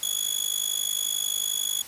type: tone with amplitude modulation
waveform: 15% pulse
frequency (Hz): 3384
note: G#7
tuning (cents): +32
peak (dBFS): -14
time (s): 0.03-1.82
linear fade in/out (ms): 0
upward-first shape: sine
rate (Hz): 51.2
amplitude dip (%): 95
effects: white hiss -43 dBFS RMS until 1.87 s + resampled to 32000 Hz